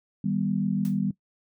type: chord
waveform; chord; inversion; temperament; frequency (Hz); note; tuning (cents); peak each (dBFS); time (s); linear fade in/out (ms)
sine; Eb augmented; none; equal with one note detuned; 155.56 / 196 / 243; Eb3 / G3 / B3; 0 / 0 / -28; -30 / -25 / -30; 0.24-1.11; 5
type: noise with exponential decay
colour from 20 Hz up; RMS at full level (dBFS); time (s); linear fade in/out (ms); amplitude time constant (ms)
white; -43; 0.85-1; 0; 31
effects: noise-tail reverb RT60 0.1 s tail -19 dB re dry